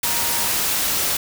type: tone in noise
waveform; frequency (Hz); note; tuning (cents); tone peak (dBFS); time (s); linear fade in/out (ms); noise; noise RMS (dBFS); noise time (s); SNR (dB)
sine; 941; A#5; +16; -32; 0.04-0.48; 5; white; -21; 0.03-1.17; -14
effects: none